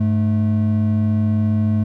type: tone pair together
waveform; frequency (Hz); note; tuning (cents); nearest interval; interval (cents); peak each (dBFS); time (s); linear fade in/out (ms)
triangle; 102.22 / 216.6; G#2 / A3; -27 / -27; octave + minor second; 1300; -15 / -16; 0-1.84; 10
effects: none